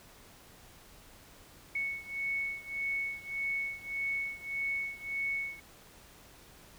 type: beating tone pair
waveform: sine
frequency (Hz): 2212 / 2213.7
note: C#7 / C#7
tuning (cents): -4 / -3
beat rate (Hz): 1.7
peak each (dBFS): -35 / -37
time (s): 1.75-5.6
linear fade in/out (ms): 5
effects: pink hiss -56 dBFS RMS until 6.78 s